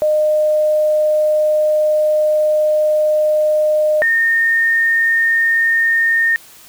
sine tone pair in turn, 611 / 1830.9 Hz, D#5 / A#6, -32 / -32 cents, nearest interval octave + perfect fifth, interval 1900 cents, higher second, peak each -11 dBFS, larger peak neither, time 0.02-4.02 / 4.02-6.36 s, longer first, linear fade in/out 0 ms, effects white hiss -42 dBFS RMS until 6.68 s

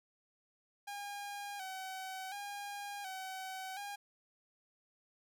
sawtooth tone with vibrato, 784 Hz, G5, in tune, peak -38 dBFS, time 0.87-3.96 s, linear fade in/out 10 ms, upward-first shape square, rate 0.69 Hz, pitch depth 60 cents each way, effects none

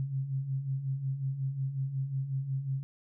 sine beating tone pair, 130.81 / 136.31 Hz, C3 / C#3, 0 / -29 cents, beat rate 5.5 Hz, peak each -38 / -31 dBFS, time 0-2.83 s, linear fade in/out 0 ms, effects none

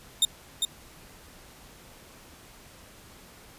sawtooth tone with echo, 3658 Hz, A#7, 33 cents flat, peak -15 dBFS, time 0.22-0.25 s, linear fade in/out 2 ms, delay 400 ms, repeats 1, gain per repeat -5 dB, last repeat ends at 0.65 s, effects pink hiss -51 dBFS RMS until 3.58 s + resampled to 32000 Hz

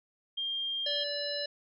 sine tone, 3202 Hz, G7, 36 cents sharp, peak -31 dBFS, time 0.37-1.04 s, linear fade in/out 10 ms
harmonic tone, 580 Hz, D5, 22 cents flat, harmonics 1 / 3 / 5 / 7 / 9, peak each -36 / -42 / -43 / -36 / -40 dBFS, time 0.86-1.46 s, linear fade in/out 5 ms
effects none

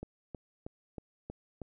click train, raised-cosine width 2 ms, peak -27 dBFS, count 6, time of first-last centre 0.03-1.617 s, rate 3.15 Hz, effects none

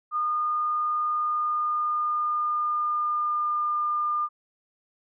sine tone with pitch glide, 1220 to 1204.6 Hz, D#6 to D6, -34 to +44 cents, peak -23 dBFS, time 0.11-4.29 s, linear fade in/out 50 ms, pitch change -22 cents, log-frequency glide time 1.11-3.76 s, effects none

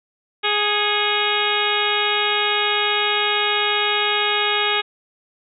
harmonic tone with a mistuned harmonic, 415.3 Hz, G#4, in tune, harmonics 1 / 2 / 3 / 4 / 5 / 6 / 7 / 8 / 9, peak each -26 / -26 / -26 / -26 / -26 / -26 / -26 / -26 / -26 dBFS, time 0.43-4.82 s, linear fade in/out 20 ms, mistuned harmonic 5, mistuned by +73 cents, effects none

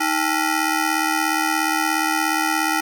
15% pulse ring-modulated tone, 555 Hz, C#5, 2 cents sharp, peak -9 dBFS, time 0-2.81 s, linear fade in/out 10 ms, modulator 239 Hz, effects none

